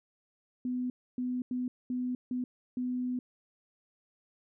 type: tone bursts at uneven times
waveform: sine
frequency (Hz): 250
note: B3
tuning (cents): +21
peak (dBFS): -30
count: 6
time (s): 0.65-0.9 / 1.18-1.42 / 1.51-1.68 / 1.9-2.15 / 2.31-2.44 / 2.77-3.19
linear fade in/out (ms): 2
effects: none